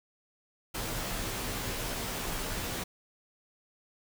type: noise with comb filter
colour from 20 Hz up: pink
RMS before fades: -35 dBFS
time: 0.74-2.84 s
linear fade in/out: 10 ms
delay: 14 ms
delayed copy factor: -0.6
effects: none